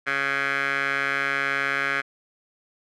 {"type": "tone with band-pass filter", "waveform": "15% pulse", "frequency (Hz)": 138.59, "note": "C#3", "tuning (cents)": 0, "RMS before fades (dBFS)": -25, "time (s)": [0.06, 2.02], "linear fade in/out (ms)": 20, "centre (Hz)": 1800, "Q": 8.2, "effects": []}